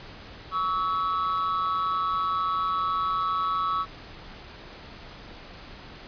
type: tone pair together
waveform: triangle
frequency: 1124.4 / 1300 Hz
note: C#6 / E6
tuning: +24 / -24 cents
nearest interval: minor third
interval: 252 cents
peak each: -25 dBFS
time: 0.51-3.86 s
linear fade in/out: 50 ms
effects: pink hiss -44 dBFS RMS until 6.07 s + resampled to 11025 Hz